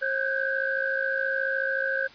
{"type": "tone cluster", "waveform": "sine", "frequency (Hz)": [537, 1514, 1568, 1627], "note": ["C5", "F#6", "G6", "G#6"], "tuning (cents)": [45, 39, 0, -36], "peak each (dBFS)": -30, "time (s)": [0.01, 2.08], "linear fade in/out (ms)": 20, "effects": ["white hiss -49 dBFS RMS until 2.14 s", "resampled to 11025 Hz"]}